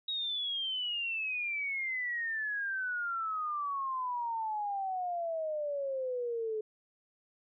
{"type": "exponential sweep", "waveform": "sine", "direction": "down", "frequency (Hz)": [3811, 426.7], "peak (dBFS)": -32, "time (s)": [0.08, 6.61], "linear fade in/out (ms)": 5, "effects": []}